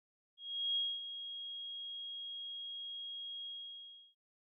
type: tone with ADSR envelope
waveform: sine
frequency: 3279 Hz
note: G#7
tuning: 23 cents flat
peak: -31 dBFS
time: 0.37-4.15 s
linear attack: 390 ms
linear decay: 240 ms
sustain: -11 dB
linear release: 690 ms
effects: none